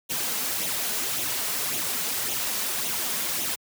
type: noise with flanger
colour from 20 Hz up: white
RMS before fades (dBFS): -28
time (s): 0.09-3.56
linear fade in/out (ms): 20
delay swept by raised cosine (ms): 0.3 to 4.8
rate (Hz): 1.8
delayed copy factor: +0.55
effects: high-pass 100 Hz 12 dB/octave